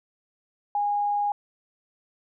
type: tone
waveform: sine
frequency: 821 Hz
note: G#5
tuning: 20 cents flat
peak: -22 dBFS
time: 0.75-1.32 s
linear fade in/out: 2 ms
effects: none